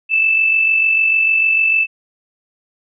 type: tone with amplitude modulation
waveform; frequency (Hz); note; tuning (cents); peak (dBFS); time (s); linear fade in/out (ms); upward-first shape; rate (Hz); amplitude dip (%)
sine; 2637; E7; 0; -9; 0.09-1.87; 50; sine; 46.7; 45
effects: none